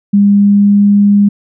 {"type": "tone with pitch glide", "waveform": "sine", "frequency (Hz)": [202, 203.2], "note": ["G#3", "G#3"], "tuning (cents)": [-48, -38], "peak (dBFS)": -4, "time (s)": [0.13, 1.29], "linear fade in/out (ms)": 10, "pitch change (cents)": 10, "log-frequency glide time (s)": [0.29, 0.85], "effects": []}